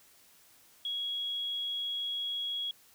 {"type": "tone", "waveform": "sine", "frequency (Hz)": 3322, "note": "G#7", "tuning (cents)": 0, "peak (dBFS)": -32, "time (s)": [0.85, 2.71], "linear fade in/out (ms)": 2, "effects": ["white hiss -61 dBFS RMS until 2.94 s"]}